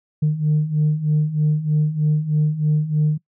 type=beating tone pair; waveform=sine; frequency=150 / 153.2 Hz; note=D3 / D#3; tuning=+37 / -27 cents; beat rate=3.2 Hz; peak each=-20 / -16 dBFS; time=0.22-3.18 s; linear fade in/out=10 ms; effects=noise-tail reverb RT60 0.1 s tail -22 dB re dry + tanh soft clip ceiling -11 dBFS